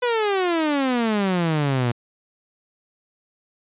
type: exponential sweep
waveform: sawtooth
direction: down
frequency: 500 to 116.54 Hz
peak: -15 dBFS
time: 0.02-1.92 s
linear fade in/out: 10 ms
effects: resampled to 8000 Hz